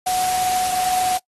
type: tone in noise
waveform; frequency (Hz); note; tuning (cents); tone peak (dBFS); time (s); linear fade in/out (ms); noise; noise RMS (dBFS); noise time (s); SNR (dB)
sine; 738; F#5; -5; -18; 0.06-1.18; 10; white; -26; 0.06-1.18; +5
effects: noise-tail reverb RT60 0.1 s tail -22 dB re dry + AAC 32 kbps